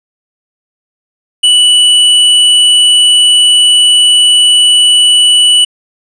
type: tone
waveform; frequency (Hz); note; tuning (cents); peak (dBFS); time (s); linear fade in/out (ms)
square; 2960; F#7; 0; -4; 1.43-5.65; 10
effects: resampled to 22050 Hz + 7-bit